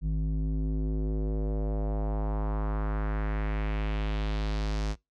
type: tone with low-pass filter sweep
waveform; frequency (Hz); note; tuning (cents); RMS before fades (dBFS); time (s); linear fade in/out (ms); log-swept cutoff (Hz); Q
square; 52.4; G#1; +16; -29; 0.01-4.96; 50; 170 to 6000; 1.8
effects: noise-tail reverb RT60 0.2 s tail -24 dB re dry